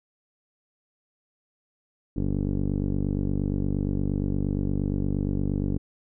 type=tone with low-pass filter; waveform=15% pulse; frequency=48.57 Hz; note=G1; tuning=15 cents flat; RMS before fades=-26 dBFS; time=2.16-5.78 s; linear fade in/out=10 ms; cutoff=310 Hz; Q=8.6; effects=none